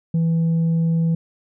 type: tone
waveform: sine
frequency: 164.81 Hz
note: E3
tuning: in tune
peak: -13 dBFS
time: 0.14-1.15 s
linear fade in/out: 5 ms
effects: tanh soft clip ceiling -15 dBFS